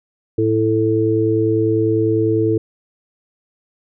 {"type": "harmonic tone", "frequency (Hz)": 110, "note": "A2", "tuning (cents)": 0, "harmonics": [1, 3, 4], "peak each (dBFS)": [-20, -17, -17], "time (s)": [0.38, 2.58], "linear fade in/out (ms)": 5, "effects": []}